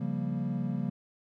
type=chord; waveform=triangle; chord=G half-diminished seventh; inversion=second; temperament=equal; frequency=138.59 / 174.61 / 196 / 233.1 Hz; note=Db3 / F3 / G3 / Bb3; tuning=0 / 0 / 0 / 0 cents; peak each=-33 dBFS; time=0-0.9 s; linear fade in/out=10 ms; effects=none